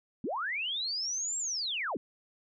sine linear two-way sweep, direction up then down, 180 to 7590 to 180 Hz, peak -31 dBFS, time 0.24-1.97 s, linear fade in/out 2 ms, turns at 1.38 s, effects none

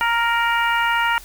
harmonic tone with a mistuned harmonic, 466.2 Hz, A#4, in tune, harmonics 2 / 3 / 4 / 5 / 6, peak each -20 / -21 / -24 / -27 / -28 dBFS, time 0.01-1.18 s, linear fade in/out 0 ms, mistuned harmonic 6, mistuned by +23 cents, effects added 41 Hz sine -43 dBFS peak until 1.24 s + white hiss -43 dBFS RMS until 1.24 s

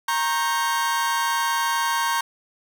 40% pulse chord, G diminished, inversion first, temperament equal with one note detuned, 932.3 / 1092.8 / 1568 Hz, Bb5 / Db6 / G6, 0 / -25 / 0 cents, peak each -23 / -25 / -26 dBFS, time 0.08-2.21 s, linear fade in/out 5 ms, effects none

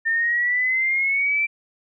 sine exponential sweep, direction up, 1800 to 2349 Hz, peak -18 dBFS, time 0.05-1.47 s, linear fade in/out 20 ms, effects none

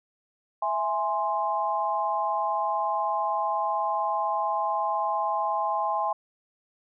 sine chord, E augmented, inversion none, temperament equal, 659.3 / 830.6 / 1046.5 Hz, E5 / G#5 / B#5, 0 / 0 / 0 cents, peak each -31 / -27 / -28 dBFS, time 0.62-6.13 s, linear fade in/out 5 ms, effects none

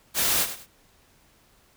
white noise with echo, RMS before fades -23 dBFS, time 0.14-0.47 s, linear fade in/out 50 ms, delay 99 ms, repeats 2, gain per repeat -11 dB, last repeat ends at 0.668 s, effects pink hiss -60 dBFS RMS until 1.76 s

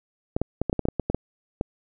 clicks, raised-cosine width 2 ms, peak -10 dBFS, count 12, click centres 0.365 / 0.416 / 0.616 / 0.697 / 0.729 / 0.793 / 0.854 / 0.886 / 0.997 / 1.1 / 1.146 / 1.611 s, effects none

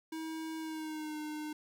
square tone with pitch glide, 320 to 304.1 Hz, D#4 to D#4, +49 to -40 cents, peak -39 dBFS, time 0.12-1.53 s, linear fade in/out 5 ms, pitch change -89 cents, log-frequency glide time 0.58-1.18 s, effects 11-bit

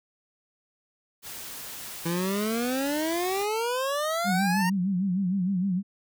white noise, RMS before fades -39 dBFS, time 1.22-3.47 s, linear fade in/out 50 ms
25% pulse exponential sweep, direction up, 164.81 to 939 Hz, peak -22 dBFS, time 2.05-4.7 s, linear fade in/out 10 ms
sine tone with vibrato, 188 Hz, F#3, 28 cents sharp, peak -23 dBFS, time 4.24-5.83 s, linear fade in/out 50 ms, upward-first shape sine, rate 6.5 Hz, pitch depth 110 cents each way
effects none

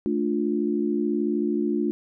sine chord, D minor, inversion second, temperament just, 220.2 / 293.7 / 352.4 Hz, A3 / D4 / F4, +2 / 0 / +16 cents, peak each -26 dBFS, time 0.06-1.91 s, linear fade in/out 0 ms, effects none

